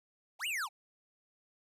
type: linear two-way sweep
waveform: square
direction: up then down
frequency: 587.3 to 2996 to 726 Hz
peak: -34 dBFS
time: 0.39-0.69 s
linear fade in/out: 50 ms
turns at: 0.47 s
effects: resampled to 32000 Hz